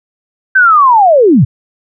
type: linear sweep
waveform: sine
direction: down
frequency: 1568 to 97.4 Hz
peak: -3 dBFS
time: 0.55-1.45 s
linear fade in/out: 10 ms
effects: none